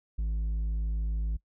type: tone with low-pass filter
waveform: square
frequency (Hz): 53.5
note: A1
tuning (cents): -48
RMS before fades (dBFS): -30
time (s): 0.18-1.37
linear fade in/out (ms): 10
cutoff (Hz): 110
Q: 0.54
effects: noise-tail reverb RT60 0.1 s tail -21 dB re dry